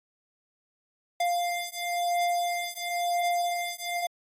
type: beating tone pair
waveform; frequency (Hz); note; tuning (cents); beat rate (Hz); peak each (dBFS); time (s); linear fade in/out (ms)
square; 698.5 / 699.47; F5 / F5; 0 / +3; 0.97; -30; 1.2-4.07; 5
effects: AAC 48 kbps